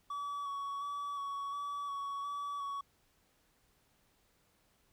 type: tone with vibrato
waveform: triangle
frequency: 1133 Hz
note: C#6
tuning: 37 cents sharp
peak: -35 dBFS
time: 0.1-2.81 s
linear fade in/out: 5 ms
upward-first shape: square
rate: 1.4 Hz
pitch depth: 18 cents each way
effects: pink hiss -72 dBFS RMS until 4.92 s